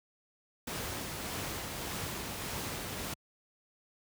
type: noise with tremolo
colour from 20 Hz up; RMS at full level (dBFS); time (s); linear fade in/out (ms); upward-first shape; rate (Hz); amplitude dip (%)
pink; -37; 0.67-3.14; 5; sine; 1.7; 25
effects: high-pass 60 Hz 12 dB/octave